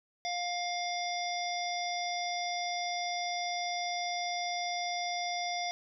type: harmonic tone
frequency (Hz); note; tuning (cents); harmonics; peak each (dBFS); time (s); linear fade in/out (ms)
705; F5; +16; 1 / 3 / 5 / 7 / 8; -34 / -39 / -41 / -42 / -43; 0.25-5.71; 0
effects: none